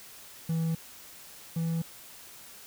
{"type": "tone pair in turn", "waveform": "triangle", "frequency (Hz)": [163.3, 164.91], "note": ["E3", "E3"], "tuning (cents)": [-16, 1], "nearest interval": "unison", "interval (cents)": 17, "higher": "second", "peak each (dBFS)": [-24, -25], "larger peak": "first", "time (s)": [[0.49, 0.75], [1.56, 1.82]], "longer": "neither", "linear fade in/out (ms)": 5, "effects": ["white hiss -49 dBFS RMS until 2.66 s"]}